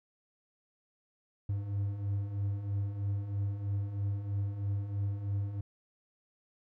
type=beating tone pair; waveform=triangle; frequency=98 / 101.1 Hz; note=G2 / G#2; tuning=0 / -46 cents; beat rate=3.1 Hz; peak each=-37 / -30 dBFS; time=1.49-5.61 s; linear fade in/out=5 ms; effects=none